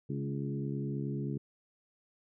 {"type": "harmonic tone with a mistuned harmonic", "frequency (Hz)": 69.5, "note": "C#2", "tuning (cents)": 5, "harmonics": [2, 3, 4, 5, 6], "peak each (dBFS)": [-35, -39, -41, -43, -45], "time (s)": [0.09, 1.38], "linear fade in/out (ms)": 10, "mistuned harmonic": 4, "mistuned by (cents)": 20, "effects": []}